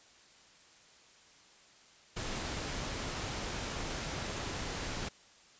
pink noise, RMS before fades -38 dBFS, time 2.16-5.09 s, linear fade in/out 10 ms, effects white hiss -60 dBFS RMS until 5.59 s + resampled to 16000 Hz

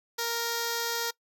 5% pulse tone with notch filter, 466.2 Hz, A#4, in tune, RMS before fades -31 dBFS, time 0.18-1.11 s, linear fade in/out 10 ms, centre 2600 Hz, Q 1.5, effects noise-tail reverb RT60 0.1 s tail -22 dB re dry

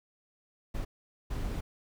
brown noise bursts at uneven times, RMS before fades -34 dBFS, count 2, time 0.74-0.85 / 1.3-1.61 s, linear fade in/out 10 ms, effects none

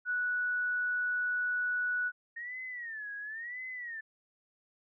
sine tone, 1474 Hz, F#6, 7 cents flat, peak -29 dBFS, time 0.05-2.12 s, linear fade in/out 50 ms
sine tone with vibrato, 1836 Hz, A#6, 27 cents flat, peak -38 dBFS, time 2.36-4.01 s, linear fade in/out 10 ms, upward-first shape sine, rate 0.96 Hz, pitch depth 180 cents each way
effects none

